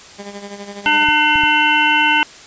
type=tone with tremolo; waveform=15% pulse; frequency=201.9 Hz; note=G#3; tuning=49 cents flat; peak=-21 dBFS; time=0.18-1.05 s; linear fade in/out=20 ms; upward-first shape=sine; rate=12 Hz; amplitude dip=65%
type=harmonic tone; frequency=301.3 Hz; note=D4; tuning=44 cents sharp; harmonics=1 / 3 / 5 / 7 / 9 / 10; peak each=-24 / -16 / -17 / -20 / -17 / -20 dBFS; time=0.86-2.23 s; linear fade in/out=0 ms
type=clicks; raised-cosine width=5 ms; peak=-18 dBFS; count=3; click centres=1.087 / 1.357 / 1.436 s
effects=white hiss -39 dBFS RMS until 2.46 s + resampled to 16000 Hz